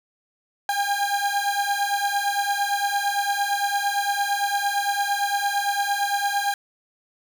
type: beating tone pair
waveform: 30% pulse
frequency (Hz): 802 / 810.8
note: G5 / G#5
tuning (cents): +39 / -42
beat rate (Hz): 8.8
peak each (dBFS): -22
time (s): 0.69-6.54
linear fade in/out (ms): 2
effects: none